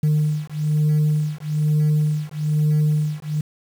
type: beating tone pair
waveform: sine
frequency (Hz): 151.1 / 152.2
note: D3 / D#3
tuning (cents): +50 / -38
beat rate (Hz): 1.1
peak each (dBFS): -18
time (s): 0.03-3.41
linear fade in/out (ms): 5
effects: tanh soft clip ceiling -13 dBFS + 7-bit